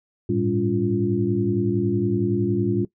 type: tone cluster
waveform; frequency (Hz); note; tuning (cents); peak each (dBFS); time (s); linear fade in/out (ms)
sine; 103.1 / 113.9 / 198.5 / 285.2 / 349.3; G#2 / A#2 / G3 / C#4 / F4; -12 / -40 / +22 / +49 / 0; -30 / -26 / -25 / -26 / -23; 0.29-2.85; 5
effects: noise-tail reverb RT60 0.1 s tail -19 dB re dry